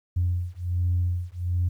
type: beating tone pair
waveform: sine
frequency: 87.9 / 89.2 Hz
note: F2 / F2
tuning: +12 / +37 cents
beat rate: 1.3 Hz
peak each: -25 / -25 dBFS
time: 0.16-1.69 s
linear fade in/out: 10 ms
effects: tanh soft clip ceiling -16 dBFS + 10-bit